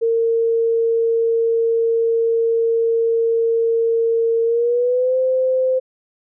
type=tone with pitch glide; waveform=sine; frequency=458.1 to 517.2 Hz; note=A#4 to C5; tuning=-30 to -20 cents; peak=-14 dBFS; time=0.01-5.8 s; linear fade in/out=20 ms; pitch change=+210 cents; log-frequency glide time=4.44-5.17 s; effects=none